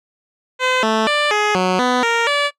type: tone with pitch steps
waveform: 10% pulse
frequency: 511 / 220 / 591 / 419.6 / 184.2 / 249.5 / 464.6 / 577 Hz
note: C5 / A3 / D5 / G#4 / F#3 / B3 / A#4 / D5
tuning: -41 / 0 / +11 / +18 / -7 / +18 / -6 / -31 cents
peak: -6 dBFS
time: 0.59-2.51 s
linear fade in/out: 50 ms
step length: 240 ms
effects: noise-tail reverb RT60 0.1 s tail -20 dB re dry + low-pass 5000 Hz 12 dB/octave